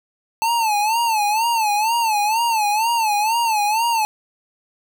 square tone with vibrato, 880 Hz, A5, in tune, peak -17 dBFS, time 0.42-4.05 s, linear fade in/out 0 ms, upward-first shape sine, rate 2.1 Hz, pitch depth 120 cents each way, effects none

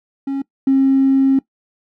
triangle tone pair in turn, 274 / 269.1 Hz, C#4 / C4, -20 / +49 cents, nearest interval unison, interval 31 cents, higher first, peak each -16 / -6 dBFS, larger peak second, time 0.27-0.42 / 0.67-1.39 s, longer second, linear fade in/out 5 ms, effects noise-tail reverb RT60 0.1 s tail -22 dB re dry + tanh soft clip ceiling -8 dBFS

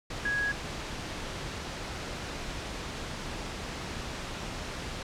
sine tone in noise, 1661.2 Hz, G#6, in tune, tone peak -27 dBFS, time 0.25-0.52 s, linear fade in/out 5 ms, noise pink, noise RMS -37 dBFS, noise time 0.1-5.03 s, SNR +7 dB, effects low-pass 6000 Hz 12 dB/octave

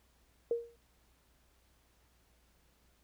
sine tone with exponential decay, 468.6 Hz, A#4, 9 cents sharp, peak -26 dBFS, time 0.51-0.76 s, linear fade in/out 2 ms, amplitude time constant 54 ms, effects added 60 Hz sine -70 dBFS peak until 3.03 s + pink hiss -71 dBFS RMS until 3.03 s

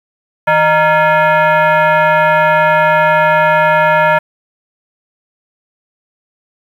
sine tone with frequency modulation, 159.1 Hz, D#3, 39 cents sharp, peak -7 dBFS, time 0.47-4.19 s, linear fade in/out 10 ms, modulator 773 Hz, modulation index 2.1, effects 7-bit

